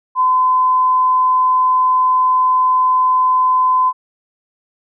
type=tone; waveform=sine; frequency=1020 Hz; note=C6; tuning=44 cents flat; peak=-10 dBFS; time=0.15-3.93 s; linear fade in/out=50 ms; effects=none